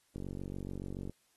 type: click train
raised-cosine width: 3 ms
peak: -28 dBFS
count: 45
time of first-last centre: 0.16-1.096 s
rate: 47 Hz
effects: white hiss -72 dBFS RMS until 1.36 s + AAC 32 kbps